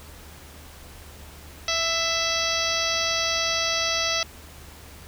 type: harmonic tone with a mistuned harmonic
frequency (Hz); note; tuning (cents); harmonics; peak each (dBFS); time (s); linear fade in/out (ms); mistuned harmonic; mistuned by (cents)
659.3; E5; 0; 1 / 2 / 3 / 4 / 5 / 6 / 7 / 8 / 9; -31 / -31 / -31 / -31 / -31 / -31 / -31 / -31 / -31; 1.68-4.23; 2; 3; +19
effects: added 75 Hz sine -46 dBFS peak until 5.07 s + pink hiss -46 dBFS RMS until 5.07 s